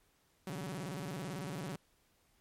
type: tone with vibrato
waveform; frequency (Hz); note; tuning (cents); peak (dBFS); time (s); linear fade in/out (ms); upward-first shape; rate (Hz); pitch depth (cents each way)
sawtooth; 162.7; E3; -22; -35; 0.47-1.76; 2; square; 18; 260
effects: pink hiss -72 dBFS RMS until 2.4 s + MP3 64 kbps